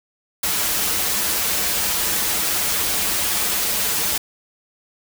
white noise with comb filter, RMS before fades -21 dBFS, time 0.43-4.18 s, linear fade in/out 5 ms, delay 7.6 ms, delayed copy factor -0.75, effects none

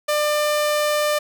sawtooth tone, 597 Hz, D5, 28 cents sharp, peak -14 dBFS, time 0.08-1.19 s, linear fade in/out 10 ms, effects none

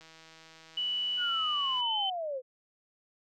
click train, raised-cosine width 0.2 ms, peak -36 dBFS, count 290, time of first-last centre 0.01-1.805 s, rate 161 Hz
sine tone with pitch glide, 2960 to 3063 Hz, F#7 to G7, 0 to -41 cents, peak -29 dBFS, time 0.77-2.1 s, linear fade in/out 5 ms, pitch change +59 cents, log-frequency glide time 1.69-1.97 s
sine linear sweep, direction down, 1480 to 493.9 Hz, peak -32 dBFS, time 1.17-2.42 s, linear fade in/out 50 ms
effects none

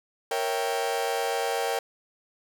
40% pulse chord, A# diminished seventh, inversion none, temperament equal, 466.2 / 554.4 / 659.3 / 784 Hz, A#4 / C#5 / E5 / G5, 0 / 0 / 0 / 0 cents, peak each -29 / -32 / -34 / -29 dBFS, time 0.31-1.79 s, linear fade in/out 2 ms, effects none

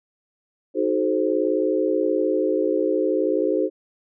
sine chord, D# diminished seventh, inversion none, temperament equal with one note detuned, 311.1 / 370 / 430.4 / 523.3 Hz, D#4 / F#4 / A4 / C5, 0 / 0 / -38 / 0 cents, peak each -24 dBFS, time 0.74-3.7 s, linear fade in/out 50 ms, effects none

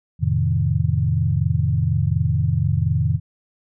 sine chord, F dominant seventh, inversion none, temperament equal with one note detuned, 87.31 / 110 / 131.27 / 155.56 Hz, F2 / A2 / C3 / Eb3, 0 / 0 / +6 / 0 cents, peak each -22 dBFS, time 0.19-3.2 s, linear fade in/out 50 ms, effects none

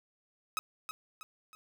sawtooth tone with echo, 1275 Hz, D#6, 42 cents sharp, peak -27 dBFS, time 0.57-0.59 s, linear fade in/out 0 ms, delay 320 ms, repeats 3, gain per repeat -7 dB, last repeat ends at 1.55 s, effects none

